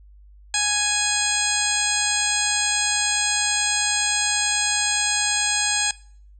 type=harmonic tone; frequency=830.6 Hz; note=G#5; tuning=in tune; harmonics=1 / 2 / 3 / 4 / 5 / 6 / 8 / 9 / 10; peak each=-30 / -27 / -28 / -28 / -28 / -30 / -27 / -28 / -27 dBFS; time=0.54-5.91 s; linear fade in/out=2 ms; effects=noise-tail reverb RT60 0.5 s tail -21 dB re dry + added 50 Hz sine -45 dBFS peak until 6.39 s